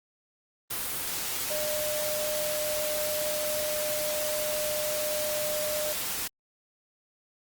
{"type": "tone in noise", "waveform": "sine", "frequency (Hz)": 604, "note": "D5", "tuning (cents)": 48, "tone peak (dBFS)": -30, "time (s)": [1.5, 5.93], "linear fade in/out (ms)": 10, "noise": "white", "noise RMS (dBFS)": -32, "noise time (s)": [0.7, 6.28], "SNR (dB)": -1, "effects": ["Opus 32 kbps"]}